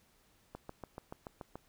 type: click train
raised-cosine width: 1 ms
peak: -29 dBFS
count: 8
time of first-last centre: 0.55-1.556 s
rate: 6.96 Hz
effects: pink hiss -69 dBFS RMS until 1.68 s

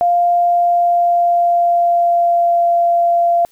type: tone with pitch glide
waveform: sine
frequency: 698.5 to 688.9 Hz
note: F5 to F5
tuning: 0 to -24 cents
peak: -10 dBFS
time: 0.01-3.45 s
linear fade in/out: 0 ms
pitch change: -24 cents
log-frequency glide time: 0.31-2.67 s
effects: white hiss -55 dBFS RMS until 3.51 s

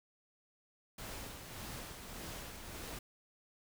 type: noise with tremolo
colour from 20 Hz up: pink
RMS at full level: -45 dBFS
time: 0.98-2.99 s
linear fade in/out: 5 ms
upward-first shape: sine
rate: 1.7 Hz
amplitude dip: 40%
effects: none

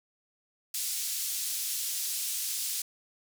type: band-pass noise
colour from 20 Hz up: white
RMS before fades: -33 dBFS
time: 0.74-2.82 s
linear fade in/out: 5 ms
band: 4200 to 13000 Hz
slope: 12 dB/octave
effects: none

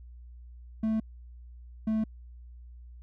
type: tone pair in turn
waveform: triangle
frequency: 220 / 218.9 Hz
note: A3 / A3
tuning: 0 / -9 cents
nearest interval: unison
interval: 9 cents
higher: first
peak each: -23 dBFS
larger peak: neither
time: 0.83-1 / 1.87-2.04 s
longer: neither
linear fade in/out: 5 ms
effects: added 60 Hz sine -45 dBFS peak until 3.02 s

